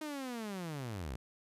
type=linear sweep; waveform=sawtooth; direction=down; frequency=313.4 to 55 Hz; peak=-35 dBFS; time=0.01-1.16 s; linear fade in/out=5 ms; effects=resampled to 32000 Hz